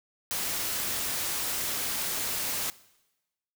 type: noise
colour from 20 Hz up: white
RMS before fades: -31 dBFS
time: 0.31-2.7 s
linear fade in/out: 0 ms
effects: noise-tail reverb RT60 1.0 s tail -20 dB re dry